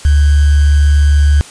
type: tone with sample-and-hold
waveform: sine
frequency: 72.7 Hz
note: D2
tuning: 17 cents flat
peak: -5 dBFS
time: 0.05-1.41 s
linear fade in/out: 0 ms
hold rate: 1575 Hz
effects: white hiss -34 dBFS RMS until 1.5 s + resampled to 22050 Hz